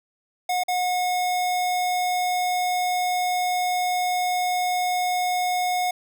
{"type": "tone with dropouts", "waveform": "square", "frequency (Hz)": 725, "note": "F#5", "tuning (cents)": -35, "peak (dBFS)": -22, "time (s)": [0.49, 5.91], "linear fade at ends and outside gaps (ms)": 5, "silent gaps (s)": [0.636, 0.682], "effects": []}